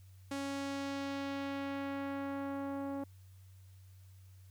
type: tone with low-pass filter sweep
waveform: sawtooth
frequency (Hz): 277.2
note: C#4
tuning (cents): 0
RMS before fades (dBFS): -39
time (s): 0.31-3.04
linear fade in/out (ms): 5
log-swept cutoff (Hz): 9600 to 850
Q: 0.91
effects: added 94 Hz sine -54 dBFS peak until 4.5 s + white hiss -70 dBFS RMS until 4.5 s